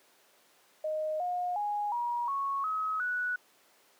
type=tone with pitch steps; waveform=sine; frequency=620 / 716.3 / 827.6 / 956.2 / 1104.7 / 1276.3 / 1474.6 Hz; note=D#5 / F5 / G#5 / A#5 / C#6 / D#6 / F#6; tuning=-6 / +44 / -6 / +44 / -6 / +44 / -6 cents; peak=-29 dBFS; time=0.84-3.36 s; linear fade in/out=5 ms; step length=360 ms; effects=pink hiss -63 dBFS RMS until 3.99 s + high-pass 400 Hz 12 dB/octave